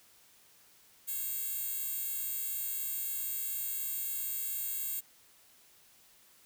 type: tone with high-pass filter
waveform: 10% pulse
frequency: 547 Hz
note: C#5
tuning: 23 cents flat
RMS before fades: -36 dBFS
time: 1.07-5.01 s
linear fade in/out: 20 ms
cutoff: 12000 Hz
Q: 0.71
effects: white hiss -62 dBFS RMS until 6.45 s